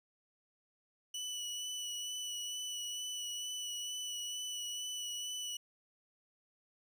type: tone with vibrato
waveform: 25% pulse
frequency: 2960 Hz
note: F#7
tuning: in tune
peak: -35 dBFS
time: 1.14-5.57 s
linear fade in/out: 5 ms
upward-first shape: sine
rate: 2.2 Hz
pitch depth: 17 cents each way
effects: none